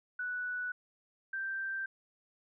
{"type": "tone pair in turn", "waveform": "sine", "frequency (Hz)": [1480, 1568.2], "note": ["F#6", "G6"], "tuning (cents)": [0, 0], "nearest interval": "minor second", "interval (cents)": 100, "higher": "second", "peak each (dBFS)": [-34, -34], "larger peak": "neither", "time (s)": [[0.19, 0.72], [1.33, 1.86]], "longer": "neither", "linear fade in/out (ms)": 5, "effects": []}